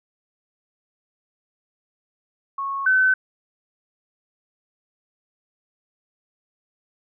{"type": "tone pair in turn", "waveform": "sine", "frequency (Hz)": [1100, 1521.1], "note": ["C#6", "F#6"], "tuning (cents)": [-14, 47], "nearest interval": "tritone", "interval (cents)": 561, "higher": "second", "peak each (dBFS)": [-24, -14], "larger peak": "second", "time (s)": [[2.58, 2.86], [2.86, 3.14]], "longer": "neither", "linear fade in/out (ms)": 5, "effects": []}